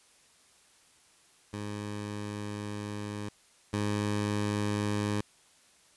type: tone pair in turn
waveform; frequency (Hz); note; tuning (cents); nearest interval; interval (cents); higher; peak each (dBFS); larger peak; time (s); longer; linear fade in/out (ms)
15% pulse; 103.83 / 103.83; G#2 / G#2; 0 / 0; unison; 0; neither; -29 / -22; second; 1.53-3.29 / 3.73-5.21; first; 5
effects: white hiss -62 dBFS RMS until 5.96 s + resampled to 24000 Hz